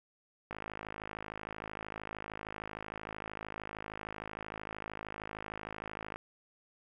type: click train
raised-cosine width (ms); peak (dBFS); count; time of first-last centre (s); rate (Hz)
0.5; -25; 301; 0.51-6.16; 53.1
effects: 11-bit